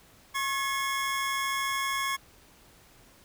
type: tone pair together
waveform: 25% pulse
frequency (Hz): 1087 / 1696.9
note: C#6 / G#6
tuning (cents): -34 / +37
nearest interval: minor sixth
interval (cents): 771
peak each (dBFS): -25 / -31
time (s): 0.34-2.17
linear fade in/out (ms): 20
effects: pink hiss -57 dBFS RMS until 3.24 s